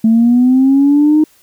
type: linear sweep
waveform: sine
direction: up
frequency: 220 to 311.1 Hz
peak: -5 dBFS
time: 0.04-1.24 s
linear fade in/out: 5 ms
effects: tanh soft clip ceiling -2 dBFS + white hiss -50 dBFS RMS until 1.42 s